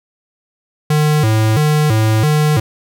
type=tone with vibrato; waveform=square; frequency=128.8 Hz; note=C3; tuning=27 cents flat; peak=-11 dBFS; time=0.9-2.6 s; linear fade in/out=5 ms; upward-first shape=square; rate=1.5 Hz; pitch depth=280 cents each way; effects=none